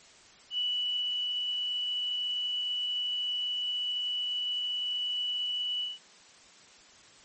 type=tone with ADSR envelope; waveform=sine; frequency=2956 Hz; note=F#7; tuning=2 cents flat; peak=-27 dBFS; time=0.5-5.99 s; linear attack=77 ms; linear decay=760 ms; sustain=-2 dB; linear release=170 ms; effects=white hiss -55 dBFS RMS until 7.24 s + MP3 32 kbps